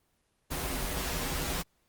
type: noise with comb filter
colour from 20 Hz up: pink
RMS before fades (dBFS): -33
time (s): 0.5-1.63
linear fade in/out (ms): 20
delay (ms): 9.2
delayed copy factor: -0.9
effects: pink hiss -73 dBFS RMS until 1.88 s + Opus 24 kbps